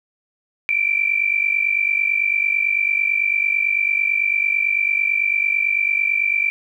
sine tone pair together, 2321 / 2370 Hz, D7 / D7, -21 / +15 cents, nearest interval unison, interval 36 cents, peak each -19 dBFS, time 0.69-6.5 s, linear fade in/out 0 ms, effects 9-bit

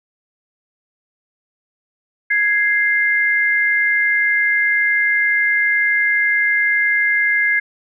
sine tone pair together, 1661.2 / 2093 Hz, G#6 / C7, 0 / 0 cents, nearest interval major third, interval 400 cents, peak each -16 dBFS, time 2.3-7.6 s, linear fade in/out 10 ms, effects none

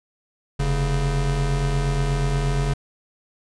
square tone pair together, 43.84 / 140 Hz, F1 / C#3, +7 / +18 cents, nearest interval octave + minor sixth, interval 2011 cents, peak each -23 dBFS, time 0.59-2.74 s, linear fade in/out 10 ms, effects resampled to 22050 Hz

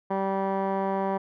15% pulse tone with low-pass filter, 194 Hz, G3, 18 cents flat, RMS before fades -27 dBFS, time 0.1-1.18 s, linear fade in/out 10 ms, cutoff 1100 Hz, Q 3.2, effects none

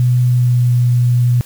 sine tone with pitch glide, 123.9 to 122.19 Hz, B2 to B2, +6 to -18 cents, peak -9 dBFS, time 0-1.41 s, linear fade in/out 0 ms, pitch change -24 cents, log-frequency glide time 0.23-0.72 s, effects white hiss -40 dBFS RMS until 1.45 s

